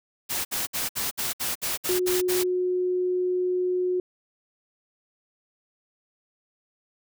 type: noise bursts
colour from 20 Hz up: white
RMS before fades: -28 dBFS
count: 10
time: 0.29-2.439 s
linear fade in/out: 20 ms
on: 160 ms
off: 61 ms
type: tone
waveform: sine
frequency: 363.5 Hz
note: F#4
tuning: 31 cents flat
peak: -22 dBFS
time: 1.89-4 s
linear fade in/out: 2 ms
effects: none